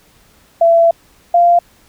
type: tone pair in turn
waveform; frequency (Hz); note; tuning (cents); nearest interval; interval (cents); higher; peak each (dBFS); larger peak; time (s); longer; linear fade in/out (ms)
sine; 671 / 693.5; E5 / F5; +31 / -12; minor second; 57; second; -6; neither; 0.61-0.91 / 1.34-1.59; first; 5
effects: pink hiss -50 dBFS RMS until 1.88 s